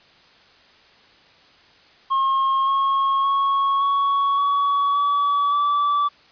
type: tone with pitch steps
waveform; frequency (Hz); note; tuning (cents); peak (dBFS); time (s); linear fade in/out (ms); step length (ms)
triangle; 1076 / 1089.1 / 1102.4 / 1115.9 / 1129.5 / 1143.3 / 1157.2; C6 / C#6 / C#6 / C#6 / C#6 / D6 / D6; +48 / -31 / -10 / +11 / +32 / -47 / -26; -15; 2.1-6.09; 20; 570
effects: white hiss -52 dBFS RMS until 6.31 s + resampled to 11025 Hz